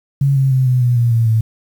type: tone with pitch steps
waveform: sine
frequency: 138.8 / 134.54 / 130.41 / 126.4 / 122.52 / 118.76 / 115.11 / 111.57 Hz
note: C#3 / C3 / C3 / B2 / B2 / A#2 / A#2 / A2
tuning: +3 / +49 / -5 / +41 / -13 / +33 / -21 / +25 cents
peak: -10 dBFS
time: 0.21-1.41 s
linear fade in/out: 5 ms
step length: 150 ms
effects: 7-bit